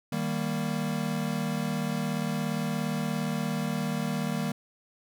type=chord; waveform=square; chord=Eb major; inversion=none; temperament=equal; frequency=155.56 / 196 / 233.1 Hz; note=Eb3 / G3 / Bb3; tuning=0 / 0 / 0 cents; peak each=-33 dBFS; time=0.12-4.52 s; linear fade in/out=5 ms; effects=none